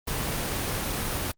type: noise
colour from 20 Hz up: pink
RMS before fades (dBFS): -29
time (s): 0.07-1.32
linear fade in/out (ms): 10
effects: Opus 24 kbps